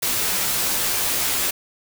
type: noise with comb filter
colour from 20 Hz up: white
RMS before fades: -22 dBFS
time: 0.02-1.51 s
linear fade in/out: 10 ms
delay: 13 ms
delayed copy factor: -0.5
effects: none